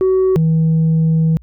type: tone pair in turn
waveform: sine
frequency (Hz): 376.4 / 160.84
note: F#4 / E3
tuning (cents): +30 / -42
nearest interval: octave + minor third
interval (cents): 1472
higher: first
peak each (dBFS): -8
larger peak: neither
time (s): 0.01-0.36 / 0.36-1.37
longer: second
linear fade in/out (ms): 0
effects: tanh soft clip ceiling -9 dBFS + added 60 Hz sine -39 dBFS peak until 1.42 s